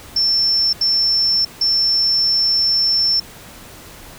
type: tone bursts at uneven times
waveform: sine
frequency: 5380 Hz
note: E8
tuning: 34 cents sharp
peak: -13 dBFS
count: 3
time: 0.16-0.73 / 0.81-1.45 / 1.61-3.2 s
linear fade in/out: 5 ms
effects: pink hiss -39 dBFS RMS until 4.18 s